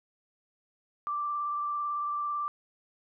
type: tone with vibrato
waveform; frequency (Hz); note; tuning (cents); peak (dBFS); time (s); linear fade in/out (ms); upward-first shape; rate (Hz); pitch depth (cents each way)
sine; 1174.7; D6; 0; -29; 1.07-2.48; 0; sine; 18; 15
effects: none